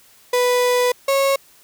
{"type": "tone pair in turn", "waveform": "35% pulse", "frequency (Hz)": [493.9, 548.2], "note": ["B4", "C#5"], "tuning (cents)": [0, -19], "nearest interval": "major second", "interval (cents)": 181, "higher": "second", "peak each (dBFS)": [-13, -13], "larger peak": "neither", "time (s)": [[0.33, 0.92], [1.08, 1.36]], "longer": "first", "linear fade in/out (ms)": 5, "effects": ["white hiss -51 dBFS RMS until 1.63 s"]}